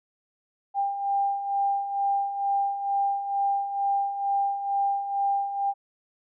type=beating tone pair; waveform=sine; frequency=795 / 797.2 Hz; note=G5 / G5; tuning=+24 / +29 cents; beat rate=2.2 Hz; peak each=-31 / -24 dBFS; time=0.74-5.74 s; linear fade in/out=50 ms; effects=none